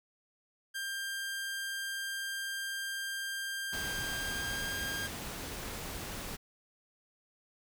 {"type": "tone with pitch glide", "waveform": "sawtooth", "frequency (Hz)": [1592, 1607.7], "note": ["G6", "G6"], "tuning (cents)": [26, 43], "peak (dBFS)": -32, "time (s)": [0.74, 5.08], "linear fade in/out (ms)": 20, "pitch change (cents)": 17, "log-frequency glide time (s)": [3.96, 4.72]}
{"type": "noise", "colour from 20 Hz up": "pink", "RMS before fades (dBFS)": -41, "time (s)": [3.72, 6.37], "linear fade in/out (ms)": 20}
{"effects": []}